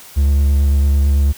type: tone with vibrato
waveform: triangle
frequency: 70.5 Hz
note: C#2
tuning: 30 cents sharp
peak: -8 dBFS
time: 0.16-1.33 s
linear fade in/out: 20 ms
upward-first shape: square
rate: 9 Hz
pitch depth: 16 cents each way
effects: white hiss -39 dBFS RMS until 1.37 s